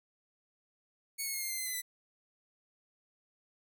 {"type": "tone with pitch steps", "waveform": "5% pulse", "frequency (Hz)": [2217, 2184, 2151, 2119, 2088, 2057, 2026, 1995.8], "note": ["C#7", "C#7", "C7", "C7", "C7", "C7", "B6", "B6"], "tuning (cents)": [0, -26, 47, 21, -4, -30, 44, 18], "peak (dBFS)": -25, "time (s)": [1.18, 1.82], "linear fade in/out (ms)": 20, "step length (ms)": 80, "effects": []}